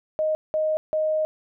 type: tone bursts at uneven times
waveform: sine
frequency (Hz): 622.3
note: D#5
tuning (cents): 0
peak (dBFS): -20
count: 3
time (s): 0.19-0.35 / 0.54-0.77 / 0.93-1.25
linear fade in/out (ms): 0
effects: none